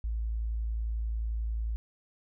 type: tone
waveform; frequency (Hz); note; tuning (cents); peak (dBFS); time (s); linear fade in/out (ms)
sine; 55.6; A1; +19; -29; 0.04-1.76; 0
effects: none